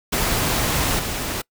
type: noise with level steps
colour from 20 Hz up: pink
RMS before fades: -21 / -26 dBFS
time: 0.12-1.42 s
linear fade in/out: 10 ms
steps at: 0.99 s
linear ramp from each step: 5 ms
effects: noise-tail reverb RT60 0.1 s tail -24 dB re dry